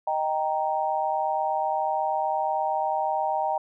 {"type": "chord", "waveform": "sine", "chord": "Eb major", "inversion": "none", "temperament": "equal", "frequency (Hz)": [622.3, 784, 932.3], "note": ["Eb5", "G5", "Bb5"], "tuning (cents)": [0, 0, 0], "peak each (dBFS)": [-29, -26, -28], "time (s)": [0.07, 3.58], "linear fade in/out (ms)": 5, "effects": []}